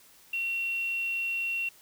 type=tone with quantisation; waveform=sine; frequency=2732 Hz; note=F7; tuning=39 cents flat; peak=-28 dBFS; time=0.33-1.69 s; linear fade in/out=5 ms; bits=8; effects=white hiss -57 dBFS RMS until 1.81 s